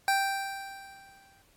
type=tone with exponential decay; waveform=25% pulse; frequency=784 Hz; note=G5; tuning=in tune; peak=-18 dBFS; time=0.08-1.42 s; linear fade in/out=1 ms; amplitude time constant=290 ms; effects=pink hiss -63 dBFS RMS until 1.56 s + MP3 64 kbps